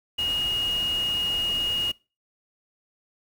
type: tone in noise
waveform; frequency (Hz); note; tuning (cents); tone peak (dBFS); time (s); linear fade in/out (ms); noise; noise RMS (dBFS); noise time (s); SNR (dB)
sine; 2868; F7; +45; -23; 0.18-1.92; 10; pink; -38; 0.18-1.92; +12
effects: noise-tail reverb RT60 0.3 s tail -22 dB re dry